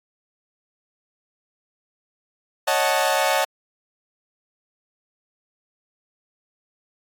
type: chord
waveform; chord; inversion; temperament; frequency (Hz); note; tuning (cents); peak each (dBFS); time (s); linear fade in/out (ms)
sawtooth; D# half-diminished seventh; third; equal; 554.4 / 622.3 / 740 / 880; C#5 / D#5 / F#5 / A5; 0 / 0 / 0 / 0; -20; 2.67-3.45; 10
effects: AAC 64 kbps